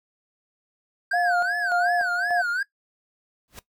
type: tone with vibrato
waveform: triangle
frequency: 1555 Hz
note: G6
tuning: 14 cents flat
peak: -21 dBFS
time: 1.11-2.63 s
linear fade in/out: 5 ms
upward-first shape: sine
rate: 2.7 Hz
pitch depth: 180 cents each way
type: tone with tremolo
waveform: sine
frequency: 706 Hz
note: F5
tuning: 19 cents sharp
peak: -21 dBFS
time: 1.13-2.42 s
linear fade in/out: 10 ms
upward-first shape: square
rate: 1.7 Hz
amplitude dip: 65%
type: noise with exponential growth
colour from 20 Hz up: pink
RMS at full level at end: -36 dBFS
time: 3.48-3.59 s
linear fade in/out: 0 ms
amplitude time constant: 23 ms
effects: noise-tail reverb RT60 0.1 s tail -17 dB re dry